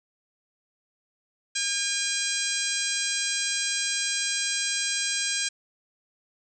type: harmonic tone with a mistuned harmonic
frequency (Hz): 808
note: G#5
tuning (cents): -48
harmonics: 2 / 3 / 4 / 5 / 6 / 7 / 8 / 9 / 10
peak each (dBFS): -34 / -34 / -34 / -34 / -34 / -34 / -34 / -34 / -34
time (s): 1.55-5.49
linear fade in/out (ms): 10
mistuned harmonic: 9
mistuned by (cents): +66
effects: none